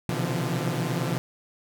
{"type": "tone cluster", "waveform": "sawtooth", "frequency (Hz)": [122.1, 130.6, 149, 168.2, 175], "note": ["B2", "C3", "D3", "E3", "F3"], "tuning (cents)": [-19, -3, 25, 35, 4], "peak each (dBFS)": -28, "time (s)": [0.09, 1.18], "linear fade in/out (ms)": 0, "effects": []}